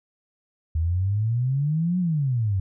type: exponential two-way sweep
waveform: sine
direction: up then down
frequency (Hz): 77.78 to 185 to 92.1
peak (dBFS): -20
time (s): 0.75-2.6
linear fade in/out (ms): 5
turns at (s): 1.99
effects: none